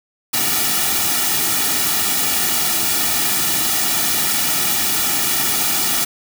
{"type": "noise with comb filter", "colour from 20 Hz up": "white", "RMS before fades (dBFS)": -18, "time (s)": [0.33, 6.05], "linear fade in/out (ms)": 10, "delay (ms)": 1.9, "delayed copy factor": -0.75, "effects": []}